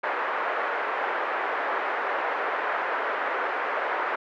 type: band-pass noise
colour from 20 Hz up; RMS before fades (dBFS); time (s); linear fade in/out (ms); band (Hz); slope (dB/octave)
white; -28; 0.03-4.16; 10; 420 to 1700; 24
effects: none